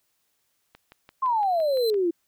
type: click train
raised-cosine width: 0.3 ms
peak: -30 dBFS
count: 8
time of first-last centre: 0.75-1.943 s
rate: 5.87 Hz
type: exponential sweep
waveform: sine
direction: down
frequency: 1079 to 328.3 Hz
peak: -20 dBFS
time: 1.22-2.11 s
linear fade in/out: 10 ms
type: tone with exponential growth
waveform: 45% pulse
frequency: 4072 Hz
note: C8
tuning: 48 cents flat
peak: -27 dBFS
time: 1.25-1.9 s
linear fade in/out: 0 ms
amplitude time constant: 140 ms
effects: white hiss -72 dBFS RMS until 2.27 s